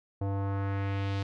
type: tone with low-pass filter sweep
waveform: square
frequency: 98.6 Hz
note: G2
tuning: 11 cents sharp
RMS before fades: -31 dBFS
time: 0.21-1.23 s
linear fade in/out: 5 ms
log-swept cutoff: 700 to 4300 Hz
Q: 1.4
effects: none